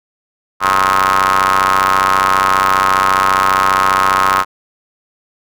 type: ring-modulated tone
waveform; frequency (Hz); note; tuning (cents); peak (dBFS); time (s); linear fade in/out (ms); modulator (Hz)
sawtooth; 94.8; F#2; +43; -3; 0.6-4.45; 50; 1170
effects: none